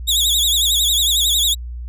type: tone with vibrato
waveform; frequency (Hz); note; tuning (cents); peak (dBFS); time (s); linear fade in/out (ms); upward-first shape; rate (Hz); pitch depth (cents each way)
sawtooth; 3573; A7; +26; -11; 0.07-1.55; 20; sine; 11; 130
effects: added 60 Hz sine -26 dBFS peak until 1.88 s